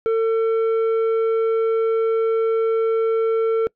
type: tone with tanh clipping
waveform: sine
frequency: 450 Hz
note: A4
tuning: 39 cents sharp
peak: -17 dBFS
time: 0.06-3.67 s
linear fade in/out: 0 ms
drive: 7 dB
effects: noise-tail reverb RT60 0.1 s tail -24 dB re dry